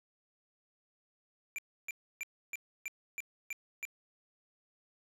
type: tone bursts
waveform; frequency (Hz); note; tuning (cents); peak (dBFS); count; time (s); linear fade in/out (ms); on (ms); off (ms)
square; 2362; D7; +9; -37; 8; 1.56-3.852; 0; 24; 300
effects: low-pass 12000 Hz 12 dB/octave